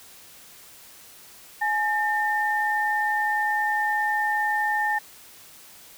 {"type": "tone pair together", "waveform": "sine", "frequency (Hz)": [843, 1804.9], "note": ["G#5", "A6"], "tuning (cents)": [26, 44], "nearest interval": "octave + minor second", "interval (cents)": 1318, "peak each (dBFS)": -24, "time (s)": [1.61, 4.99], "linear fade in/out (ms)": 10, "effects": ["white hiss -48 dBFS RMS until 5.97 s"]}